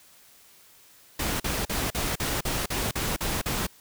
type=noise bursts; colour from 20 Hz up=pink; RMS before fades=-28 dBFS; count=10; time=1.19-3.668 s; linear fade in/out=5 ms; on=210 ms; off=42 ms; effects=white hiss -55 dBFS RMS until 3.8 s